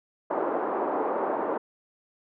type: band-pass noise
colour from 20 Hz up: pink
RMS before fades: -28 dBFS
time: 0.3-1.58 s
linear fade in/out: 10 ms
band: 320 to 1100 Hz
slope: 24 dB/octave
effects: none